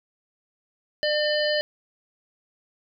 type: harmonic tone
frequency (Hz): 601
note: D5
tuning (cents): +40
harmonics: 1 / 3 / 5 / 7 / 8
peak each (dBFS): -23 / -28 / -30 / -31 / -32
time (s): 1.03-1.61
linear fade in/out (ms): 0
effects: none